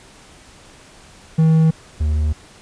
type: tone pair in turn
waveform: triangle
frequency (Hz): 160 / 76.01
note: D#3 / D#2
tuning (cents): +49 / -40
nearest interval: octave + minor second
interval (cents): 1289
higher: first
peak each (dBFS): -8 / -13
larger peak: first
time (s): 1.38-1.71 / 2-2.33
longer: neither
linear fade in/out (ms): 10
effects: pink hiss -45 dBFS RMS until 2.61 s + resampled to 22050 Hz